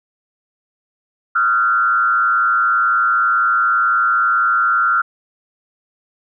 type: tone with frequency modulation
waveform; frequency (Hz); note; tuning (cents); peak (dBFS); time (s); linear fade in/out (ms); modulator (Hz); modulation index
sine; 1375; F6; -27; -12; 1.35-5.02; 10; 112; 0.84
effects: none